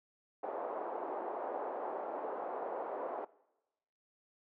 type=band-pass noise; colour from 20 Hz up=white; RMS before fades=-40 dBFS; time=0.43-3.25 s; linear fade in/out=5 ms; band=380 to 870 Hz; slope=24 dB/octave; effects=noise-tail reverb RT60 1.0 s tail -22 dB re dry